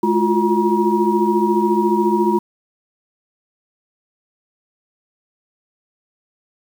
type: tone cluster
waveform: sine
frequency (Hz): 212.7 / 344.4 / 358.6 / 953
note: G#3 / F4 / F4 / A#5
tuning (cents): +42 / -24 / +46 / +38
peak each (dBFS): -19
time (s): 0.03-2.39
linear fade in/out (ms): 5
effects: 7-bit